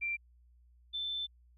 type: tone pair in turn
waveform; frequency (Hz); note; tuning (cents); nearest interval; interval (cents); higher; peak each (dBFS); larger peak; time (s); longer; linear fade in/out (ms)
sine; 2359 / 3535; D7 / A7; +7 / +7; perfect fifth; 700; second; -32 / -34; first; 0.01-0.17 / 0.93-1.27; second; 20
effects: added 60 Hz sine -60 dBFS peak until 1.57 s